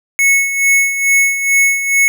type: tone with tremolo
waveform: square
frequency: 2200 Hz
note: C#7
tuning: 14 cents flat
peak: -8 dBFS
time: 0.19-2.08 s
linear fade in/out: 0 ms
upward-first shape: sine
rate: 2.3 Hz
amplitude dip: 65%
effects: none